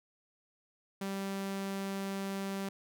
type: tone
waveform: sawtooth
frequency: 195.5 Hz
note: G3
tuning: 4 cents flat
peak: -31 dBFS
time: 1.01-2.69 s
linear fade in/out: 5 ms
effects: none